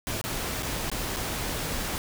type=noise with dropouts; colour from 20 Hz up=pink; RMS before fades=-31 dBFS; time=0.07-1.98 s; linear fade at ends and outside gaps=0 ms; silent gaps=0.214-0.24 / 0.624-0.63 / 0.9-0.916 / 1.163-1.168 s; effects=none